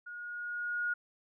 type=tone with level ramp; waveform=sine; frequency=1440 Hz; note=F#6; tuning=47 cents flat; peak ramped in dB=-42 to -29 dBFS; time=0.06-0.94 s; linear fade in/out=10 ms; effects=none

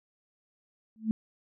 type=tone with exponential growth; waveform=sine; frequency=220 Hz; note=A3; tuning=in tune; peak=-20 dBFS; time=0.96-1.11 s; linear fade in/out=0 ms; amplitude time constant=32 ms; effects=none

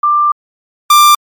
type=tone pair in turn; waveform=sine / 45% pulse; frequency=1185 / 1185 Hz; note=D6 / D6; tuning=+15 / +15 cents; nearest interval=unison; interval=0 cents; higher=neither; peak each=-7 / -3 dBFS; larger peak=second; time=0.03-0.32 / 0.9-1.15 s; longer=first; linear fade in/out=5 ms; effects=MP3 96 kbps

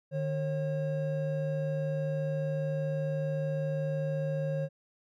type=tone pair together; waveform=triangle; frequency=152.31 / 542 Hz; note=D#3 / C#5; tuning=-37 / -39 cents; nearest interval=octave + minor seventh; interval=2198 cents; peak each=-29 / -31 dBFS; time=0.11-4.69 s; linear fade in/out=50 ms; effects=none

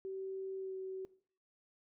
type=tone with pitch glide; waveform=sine; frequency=383.3 to 378.9 Hz; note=G4 to F#4; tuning=-39 to +41 cents; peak=-39 dBFS; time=0.05-1.05 s; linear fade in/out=0 ms; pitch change=-20 cents; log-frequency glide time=0.57-0.75 s; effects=noise-tail reverb RT60 0.5 s tail -19 dB re dry

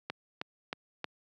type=click train; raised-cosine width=0.3 ms; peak=-18 dBFS; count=4; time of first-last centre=0.1-1.043 s; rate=3.18 Hz; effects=high-pass 150 Hz 12 dB/octave

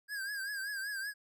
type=tone with vibrato; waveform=square; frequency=1620 Hz; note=G#6; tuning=43 cents flat; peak=-37 dBFS; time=0.08-1.14 s; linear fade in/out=50 ms; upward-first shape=triangle; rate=5.2 Hz; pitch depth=95 cents each way; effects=none

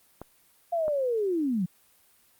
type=clicks; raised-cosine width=1 ms; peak=-24 dBFS; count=2; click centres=0.216 / 0.881 s
type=linear sweep; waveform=sine; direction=down; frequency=698.5 to 166.6 Hz; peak=-24 dBFS; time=0.72-1.66 s; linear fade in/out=10 ms
effects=white hiss -62 dBFS RMS until 2.39 s + Opus 32 kbps

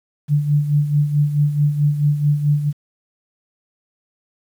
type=tone with tremolo; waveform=sine; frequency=146.83 Hz; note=D3; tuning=in tune; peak=-11 dBFS; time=0.28-2.73 s; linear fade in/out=50 ms; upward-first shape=sine; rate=4.6 Hz; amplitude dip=65%; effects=8-bit

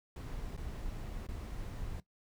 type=noise with dropouts; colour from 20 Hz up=brown; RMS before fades=-41 dBFS; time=0.16-2 s; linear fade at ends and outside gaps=2 ms; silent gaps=0.566-0.575 / 1.268-1.287 s; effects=noise-tail reverb RT60 0.1 s tail -17 dB re dry

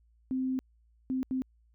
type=tone bursts at uneven times; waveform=sine; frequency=260 Hz; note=C4; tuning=11 cents flat; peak=-28 dBFS; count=3; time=0.31-0.59 / 1.1-1.23 / 1.31-1.42 s; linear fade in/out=0 ms; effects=added 57 Hz sine -62 dBFS peak until 1.74 s

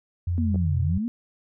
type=tone; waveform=sine; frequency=87.5 Hz; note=F2; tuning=4 cents sharp; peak=-22 dBFS; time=0.27-0.98 s; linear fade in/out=5 ms
type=linear two-way sweep; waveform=sine; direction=down then up; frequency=245.9 to 117.1 to 245.9 Hz; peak=-24 dBFS; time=0.38-1.08 s; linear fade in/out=0 ms; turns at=0.8 s
type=clicks; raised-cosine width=2 ms; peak=-23 dBFS; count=2; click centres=0.545 / 0.558 s
effects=none

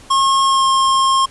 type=tone with pitch glide; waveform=square; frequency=1081 to 1070.4 Hz; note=C#6 to C6; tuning=-44 to +39 cents; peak=-12 dBFS; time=0.1-1.26 s; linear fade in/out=10 ms; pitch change=-17 cents; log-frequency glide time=0.47-0.64 s; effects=pink hiss -42 dBFS RMS until 1.3 s + resampled to 24000 Hz

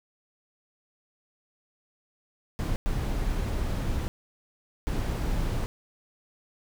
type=noise bursts at uneven times; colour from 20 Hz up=brown; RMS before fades=-28 dBFS; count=3; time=2.59-2.76 / 2.86-4.08 / 4.87-5.66 s; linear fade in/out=0 ms; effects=none

